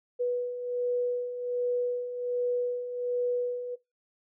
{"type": "beating tone pair", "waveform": "sine", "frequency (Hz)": [489.3, 490.6], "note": ["B4", "B4"], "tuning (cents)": [-16, -12], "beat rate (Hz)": 1.3, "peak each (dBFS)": [-35, -28], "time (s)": [0.19, 3.76], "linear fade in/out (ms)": 20, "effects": ["noise-tail reverb RT60 0.2 s tail -19 dB re dry"]}